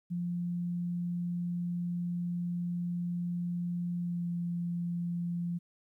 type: tone with pitch glide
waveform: sine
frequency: 174.61 to 172.8 Hz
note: F3 to F3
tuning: 0 to -18 cents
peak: -31 dBFS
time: 0.1-5.59 s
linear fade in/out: 20 ms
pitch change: -18 cents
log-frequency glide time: 3.98-4.29 s
effects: 12-bit